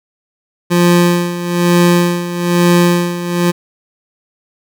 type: tone with tremolo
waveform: 25% pulse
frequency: 174.61 Hz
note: F3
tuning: in tune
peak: -3 dBFS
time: 0.7-3.52 s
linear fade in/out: 20 ms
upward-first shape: sine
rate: 1.1 Hz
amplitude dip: 75%
effects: none